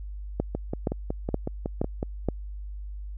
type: two click trains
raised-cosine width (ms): 2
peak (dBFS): -15 / -11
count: 9 / 5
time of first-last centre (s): 0.55-2.029 / 0.4-2.287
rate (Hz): 5.41 / 2.12
effects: added 50 Hz sine -34 dBFS peak until 3.17 s